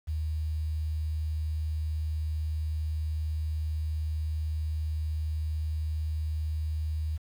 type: tone with quantisation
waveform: sine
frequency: 77.78 Hz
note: D#2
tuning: in tune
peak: -28 dBFS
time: 0.07-7.18 s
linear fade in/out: 20 ms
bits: 9
effects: none